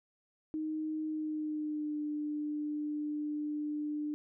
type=tone with pitch glide; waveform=sine; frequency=311.1 to 298.6 Hz; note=D#4 to D4; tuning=0 to +29 cents; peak=-33 dBFS; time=0.54-4.14 s; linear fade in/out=0 ms; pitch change=-71 cents; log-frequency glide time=1.06-2.01 s; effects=none